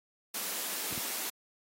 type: high-pass noise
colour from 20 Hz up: white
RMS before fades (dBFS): -36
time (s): 0.34-1.3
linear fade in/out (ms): 5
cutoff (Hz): 180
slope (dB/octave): 96
type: clicks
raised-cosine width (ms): 3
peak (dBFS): -29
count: 2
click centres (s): 0.926 / 0.977
effects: high-pass 100 Hz 12 dB/octave + AAC 48 kbps